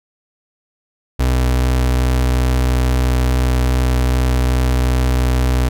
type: tone with vibrato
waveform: 35% pulse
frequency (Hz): 62.8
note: B1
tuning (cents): +30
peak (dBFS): -11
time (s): 1.19-5.69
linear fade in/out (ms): 10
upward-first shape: triangle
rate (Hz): 2.4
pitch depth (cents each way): 9
effects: none